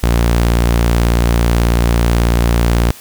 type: tone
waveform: sawtooth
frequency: 58.27 Hz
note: A#1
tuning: in tune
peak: -6 dBFS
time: 0.03-2.91 s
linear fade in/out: 0 ms
effects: white hiss -37 dBFS RMS until 3 s